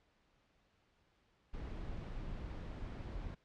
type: noise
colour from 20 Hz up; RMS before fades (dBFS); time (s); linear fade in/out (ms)
brown; -44; 1.53-3.35; 10
effects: pink hiss -74 dBFS RMS until 3.44 s + low-pass 4000 Hz 12 dB/octave